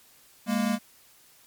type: tone pair together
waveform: square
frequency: 204.6 / 232.8 Hz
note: G#3 / A#3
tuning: -26 / -2 cents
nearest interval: major second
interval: 224 cents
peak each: -27 dBFS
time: 0.46-0.79 s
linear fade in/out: 50 ms
effects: white hiss -57 dBFS RMS until 1.46 s + MP3 96 kbps